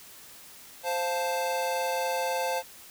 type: chord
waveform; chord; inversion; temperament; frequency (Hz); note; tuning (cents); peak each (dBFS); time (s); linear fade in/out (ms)
square; F major; second; equal; 523.3 / 698.5 / 880; C5 / F5 / A5; 0 / 0 / 0; -31 / -34 / -32; 0.83-2.63; 50
effects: white hiss -49 dBFS RMS until 2.9 s